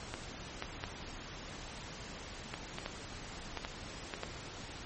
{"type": "clicks", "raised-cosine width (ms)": 0.3, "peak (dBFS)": -21, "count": 10, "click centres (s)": [0.14, 0.624, 0.839, 2.54, 2.785, 2.861, 3.573, 3.649, 4.138, 4.234], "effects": ["pink hiss -46 dBFS RMS until 4.85 s", "MP3 32 kbps"]}